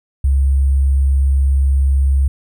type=tone with sample-and-hold; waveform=sine; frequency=68.1 Hz; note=C#2; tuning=30 cents flat; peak=-10 dBFS; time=0.24-2.28 s; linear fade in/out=5 ms; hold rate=8820 Hz; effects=none